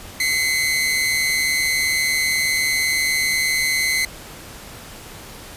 sawtooth tone pair together, 2046 / 2194 Hz, C7 / C#7, -39 / -18 cents, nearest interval minor second, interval 121 cents, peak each -15 / -21 dBFS, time 0.2-4.05 s, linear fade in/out 2 ms, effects pink hiss -38 dBFS RMS until 5.56 s + resampled to 32000 Hz

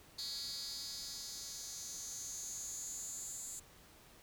10% pulse tone with high-pass filter sweep, 277.2 Hz, C#4, in tune, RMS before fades -45 dBFS, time 0.18-3.6 s, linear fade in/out 10 ms, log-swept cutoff 4500 to 7700 Hz, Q 6, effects pink hiss -61 dBFS RMS until 4.22 s

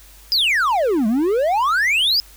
triangle exponential two-way sweep, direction down then up, 5140 to 206.5 to 5140 Hz, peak -13 dBFS, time 0.32-2.2 s, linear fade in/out 0 ms, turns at 1.07 s, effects added 50 Hz sine -45 dBFS peak until 2.36 s + white hiss -47 dBFS RMS until 2.36 s

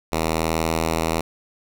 5% pulse tone with pitch glide, 80.5 to 81.29 Hz, E2 to E2, -41 to -24 cents, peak -9 dBFS, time 0.12-1.21 s, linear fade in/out 5 ms, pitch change +17 cents, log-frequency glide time 0.31-0.67 s, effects none

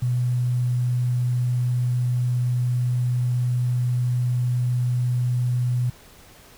sine tone with quantisation, 123.47 Hz, B2, in tune, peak -19 dBFS, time 0.02-5.9 s, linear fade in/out 5 ms, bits 8, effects pink hiss -49 dBFS RMS until 6.57 s

